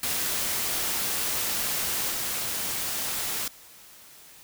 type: noise with level steps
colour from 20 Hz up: white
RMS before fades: -28 / -30 dBFS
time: 0.03-3.48 s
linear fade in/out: 2 ms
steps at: 2.1 s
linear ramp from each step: 5 ms
effects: white hiss -50 dBFS RMS until 4.43 s